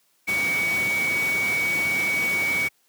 sine tone in noise, 2249 Hz, C#7, 24 cents sharp, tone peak -21 dBFS, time 0.27-2.69 s, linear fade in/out 20 ms, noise pink, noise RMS -31 dBFS, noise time 0.27-2.69 s, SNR +7 dB, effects white hiss -65 dBFS RMS until 2.88 s + high-pass 150 Hz 12 dB/octave

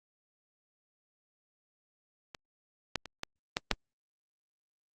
clicks, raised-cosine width 0.2 ms, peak -25 / -12 / -25 / -17 / -11 / -7 dBFS, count 6, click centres 2.348 / 2.957 / 3.057 / 3.234 / 3.569 / 3.713 s, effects Opus 48 kbps

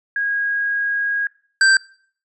sine / square tone pair in turn, 1641 / 1567.4 Hz, G#6 / G6, -21 / -1 cents, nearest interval minor second, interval 80 cents, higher first, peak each -18 / -11 dBFS, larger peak second, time 0.16-1.27 / 1.61-1.77 s, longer first, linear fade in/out 2 ms, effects noise-tail reverb RT60 0.5 s tail -22 dB re dry + resampled to 22050 Hz

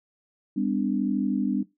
sine tone cluster, 201 / 253.5 / 294.8 Hz, G3 / B3 / D4, +44 / +45 / +7 cents, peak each -27 dBFS, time 0.56-1.63 s, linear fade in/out 10 ms, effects noise-tail reverb RT60 0.2 s tail -18 dB re dry

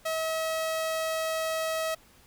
sawtooth tone, 642 Hz, E5, 46 cents flat, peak -24 dBFS, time 0.05-1.95 s, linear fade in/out 10 ms, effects pink hiss -58 dBFS RMS until 2.26 s

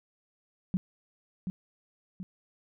sine tone with echo, 185 Hz, F#3, in tune, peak -24 dBFS, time 0.74-0.77 s, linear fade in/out 0 ms, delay 730 ms, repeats 2, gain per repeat -6 dB, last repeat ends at 2.23 s, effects none

